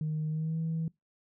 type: tone with pitch glide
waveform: sine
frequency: 154.8 to 162.21 Hz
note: D#3 to E3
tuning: -9 to -28 cents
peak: -28 dBFS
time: 0.01-0.88 s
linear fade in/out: 2 ms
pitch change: +81 cents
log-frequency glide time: 0.29-0.58 s
effects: noise-tail reverb RT60 0.2 s tail -25 dB re dry + tanh soft clip ceiling -26 dBFS